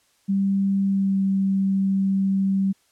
sine tone with pitch glide, 196 to 193.86 Hz, G3 to G3, 0 to -19 cents, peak -18 dBFS, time 0.28-2.73 s, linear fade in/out 20 ms, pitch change -19 cents, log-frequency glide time 0.86-1.19 s, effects white hiss -63 dBFS RMS until 2.91 s + low-pass 10000 Hz 12 dB/octave

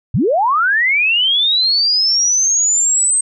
sine linear sweep, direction up, 83.6 to 8350 Hz, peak -11 dBFS, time 0.14-3.21 s, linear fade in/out 5 ms, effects none

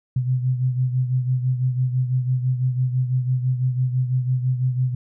sine beating tone pair, 126.5 / 132.5 Hz, B2 / C3, +42 / +22 cents, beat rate 6 Hz, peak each -19 / -26 dBFS, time 0.16-4.95 s, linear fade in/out 5 ms, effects none

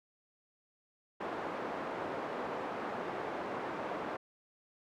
pink band-pass noise, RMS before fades -39 dBFS, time 1.2-4.17 s, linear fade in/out 10 ms, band 350 to 1200 Hz, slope 12 dB/octave, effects none

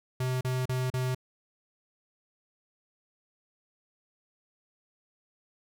square tone bursts, 128.1 Hz, C3, 36 cents flat, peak -28 dBFS, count 4, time 0.2-1.148 s, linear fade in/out 5 ms, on 210 ms, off 36 ms, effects none

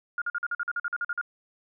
sine tone bursts, 1419 Hz, F6, 27 cents sharp, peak -26 dBFS, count 13, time 0.18-1.213 s, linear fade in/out 2 ms, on 37 ms, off 46 ms, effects none

